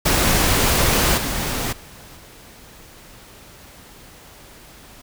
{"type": "noise with level steps", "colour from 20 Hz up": "pink", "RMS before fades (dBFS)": [-17, -24, -42, -44], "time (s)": [0.05, 5.02], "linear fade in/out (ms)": 10, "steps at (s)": [1.17, 1.72, 2.16], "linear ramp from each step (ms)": 10, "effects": []}